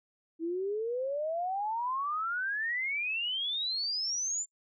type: exponential sweep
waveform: sine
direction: up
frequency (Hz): 320 to 7270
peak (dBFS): -30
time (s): 0.39-4.46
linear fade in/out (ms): 50
effects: noise-tail reverb RT60 0.1 s tail -26 dB re dry